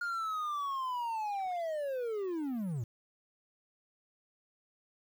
triangle linear sweep, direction down, 1424 to 106.3 Hz, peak -31 dBFS, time 0.01-2.84 s, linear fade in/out 5 ms, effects 10-bit

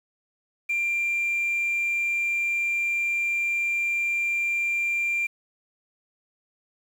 sine tone, 2377 Hz, D7, 20 cents sharp, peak -21 dBFS, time 0.69-5.27 s, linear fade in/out 10 ms, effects tanh soft clip ceiling -20 dBFS + 8-bit

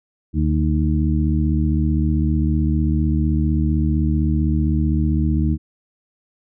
harmonic tone with a mistuned harmonic, 75.6 Hz, D#2, 49 cents flat, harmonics 1 / 2 / 3 / 4, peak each -18 / -21 / -23 / -24 dBFS, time 0.33-5.58 s, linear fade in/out 50 ms, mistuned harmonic 4, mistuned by +48 cents, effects none

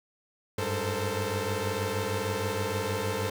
sawtooth tone cluster, 95.6 / 102 / 435.8 / 456 / 520 Hz, G2 / G#2 / A4 / A#4 / C5, -43 / -31 / -17 / -38 / -11 cents, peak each -31 dBFS, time 0.58-3.3 s, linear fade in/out 5 ms, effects none

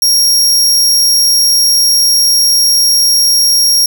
sawtooth tone, 5588 Hz, F8, in tune, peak -4 dBFS, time 0.02-3.86 s, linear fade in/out 2 ms, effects none

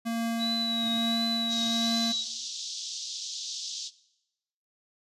square tone with tremolo, 230 Hz, A#3, 23 cents flat, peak -27 dBFS, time 0.05-2.13 s, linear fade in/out 20 ms, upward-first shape triangle, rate 1.2 Hz, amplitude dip 45%
sine tone with vibrato, 3900 Hz, B7, 23 cents flat, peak -28 dBFS, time 0.38-2.25 s, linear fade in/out 50 ms, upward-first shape triangle, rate 1.4 Hz, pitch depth 47 cents each way
white band-pass noise, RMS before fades -37 dBFS, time 1.48-3.91 s, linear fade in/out 50 ms, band 3400 to 6500 Hz, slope 48 dB/octave
effects noise-tail reverb RT60 0.9 s tail -19 dB re dry + resampled to 32000 Hz

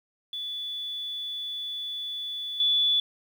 sine tone with level steps, 3450 Hz, A7, 35 cents flat, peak -31 / -20 dBFS, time 0.33-3 s, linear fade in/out 2 ms, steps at 2.6 s, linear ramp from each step 2 ms, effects 9-bit

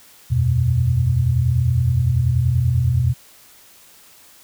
sine chord, E suspended second, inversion none, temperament equal, 82.41 / 92.5 / 123.47 Hz, E2 / F#2 / B2, 0 / 0 / 0 cents, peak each -21 / -22 / -16 dBFS, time 0.3-3.14 s, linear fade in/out 20 ms, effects white hiss -48 dBFS RMS until 4.43 s

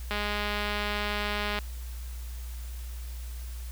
click train, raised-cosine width 0.3 ms, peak -15 dBFS, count 307, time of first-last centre 0.11-1.588 s, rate 207 Hz, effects added 60 Hz sine -35 dBFS peak until 3.71 s + white hiss -50 dBFS RMS until 3.71 s

